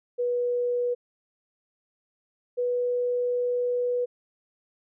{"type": "tone pair in turn", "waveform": "sine", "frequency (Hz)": [487.4, 490.5], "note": ["B4", "B4"], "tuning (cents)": [-23, -12], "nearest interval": "unison", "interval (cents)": 11, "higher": "second", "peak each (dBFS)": -23, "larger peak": "neither", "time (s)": [[0.18, 0.95], [2.57, 4.06]], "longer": "second", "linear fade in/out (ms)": 20, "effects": []}